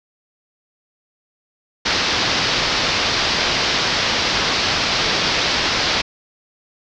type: low-pass noise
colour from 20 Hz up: white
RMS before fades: -19 dBFS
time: 1.85-6.02 s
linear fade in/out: 10 ms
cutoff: 5400 Hz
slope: 48 dB/octave
effects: none